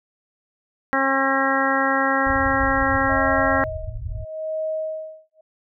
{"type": "harmonic tone", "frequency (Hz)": 270, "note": "C#4", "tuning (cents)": -45, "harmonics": [1, 2, 3, 4, 5, 6, 7], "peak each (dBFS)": [-25, -25, -25, -25, -25, -25, -25], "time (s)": [0.93, 3.64], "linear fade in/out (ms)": 0}
{"type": "low-pass noise", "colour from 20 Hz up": "white", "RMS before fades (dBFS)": -30, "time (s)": [2.26, 4.25], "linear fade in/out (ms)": 10, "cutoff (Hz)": 120, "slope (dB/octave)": 96}
{"type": "tone with tremolo", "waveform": "sine", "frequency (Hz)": 630, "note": "D#5", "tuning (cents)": 21, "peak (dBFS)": -22, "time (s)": [3.09, 5.41], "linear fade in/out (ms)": 5, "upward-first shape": "sine", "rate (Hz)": 0.79, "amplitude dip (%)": 100}
{"effects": []}